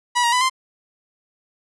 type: tone with pitch steps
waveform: sawtooth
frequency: 973 / 945 / 997 / 1043 Hz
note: B5 / A#5 / B5 / C6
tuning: -26 / +23 / +16 / -6 cents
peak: -12 dBFS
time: 0.15-0.498 s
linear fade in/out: 20 ms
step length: 87 ms
effects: resampled to 24000 Hz